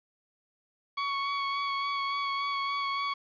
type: tone with vibrato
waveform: sawtooth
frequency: 1117 Hz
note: C#6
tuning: 13 cents sharp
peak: -25 dBFS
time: 0.97-3.14 s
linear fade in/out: 10 ms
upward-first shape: sine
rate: 3.5 Hz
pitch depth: 16 cents each way
effects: resampled to 11025 Hz + 9-bit